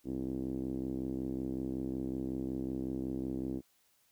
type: tone with low-pass filter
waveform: 5% pulse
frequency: 65.4 Hz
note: C2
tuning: in tune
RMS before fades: -37 dBFS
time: 0.04-3.62 s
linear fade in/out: 50 ms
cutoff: 300 Hz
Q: 3.7
effects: white hiss -71 dBFS RMS until 4.11 s